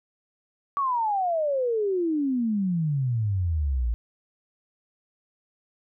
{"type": "exponential sweep", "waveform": "sine", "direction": "down", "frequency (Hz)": [1151, 55], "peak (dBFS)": -22, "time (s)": [0.77, 3.94], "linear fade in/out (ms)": 0, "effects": []}